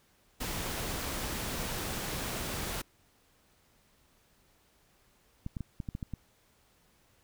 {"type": "noise", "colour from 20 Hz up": "pink", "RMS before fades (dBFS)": -36, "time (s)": [0.4, 2.82], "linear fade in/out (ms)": 10}
{"type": "clicks", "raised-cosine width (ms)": 5, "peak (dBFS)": -24, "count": 8, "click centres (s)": [5.464, 5.568, 5.607, 5.802, 5.888, 5.951, 6.028, 6.137]}
{"effects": ["pink hiss -67 dBFS RMS until 7.23 s"]}